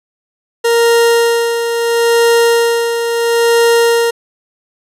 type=tone with tremolo; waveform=40% pulse; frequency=466.2 Hz; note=A#4; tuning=in tune; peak=-6 dBFS; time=0.64-4.11 s; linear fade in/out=10 ms; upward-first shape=sine; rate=0.74 Hz; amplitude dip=55%; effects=resampled to 32000 Hz